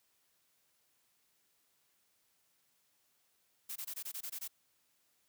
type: noise bursts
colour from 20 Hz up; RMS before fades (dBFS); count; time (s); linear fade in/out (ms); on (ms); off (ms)
blue; -42; 9; 3.69-4.479; 10; 69; 21
effects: white hiss -75 dBFS RMS until 5.28 s + high-pass 60 Hz 12 dB/octave